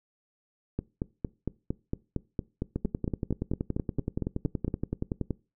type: two click trains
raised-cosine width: 3 ms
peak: -16 / -16 dBFS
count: 28 / 18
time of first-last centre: 2.76-5.307 / 0.79-4.68 s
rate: 10.6 / 4.37 Hz
effects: noise-tail reverb RT60 0.3 s tail -22 dB re dry